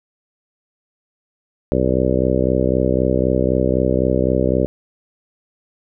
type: harmonic tone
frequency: 63.9 Hz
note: C2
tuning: 40 cents flat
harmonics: 1 / 2 / 3 / 4 / 5 / 6 / 7 / 8 / 9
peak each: -23 / -23 / -23 / -23 / -23 / -23 / -23 / -23 / -23 dBFS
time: 1.72-4.66 s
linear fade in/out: 0 ms
effects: none